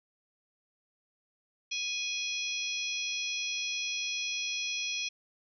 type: harmonic tone with a mistuned harmonic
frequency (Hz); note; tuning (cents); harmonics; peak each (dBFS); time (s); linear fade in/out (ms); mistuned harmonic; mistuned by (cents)
830.6; G#5; 0; 3 / 4 / 5 / 6 / 7; -35 / -37 / -42 / -41 / -40; 1.71-5.09; 10; 6; +73
effects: none